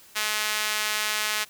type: tone with high-pass filter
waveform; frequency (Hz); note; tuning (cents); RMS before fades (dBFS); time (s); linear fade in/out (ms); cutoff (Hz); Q
sawtooth; 213.1; G#3; +45; -27; 0.15-1.45; 20; 1800; 0.82
effects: white hiss -52 dBFS RMS until 1.49 s